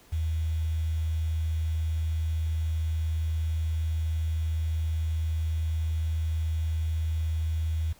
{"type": "tone with quantisation", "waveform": "sine", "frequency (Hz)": 80, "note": "D#2", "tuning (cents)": 49, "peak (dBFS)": -25, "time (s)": [0.12, 7.93], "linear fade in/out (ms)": 10, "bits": 8, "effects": ["pink hiss -57 dBFS RMS until 7.99 s"]}